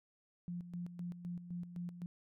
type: tone with tremolo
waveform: sine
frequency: 175 Hz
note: F3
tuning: 4 cents sharp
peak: -39 dBFS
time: 0.48-2.06 s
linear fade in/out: 0 ms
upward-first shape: square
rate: 3.9 Hz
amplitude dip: 65%
effects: none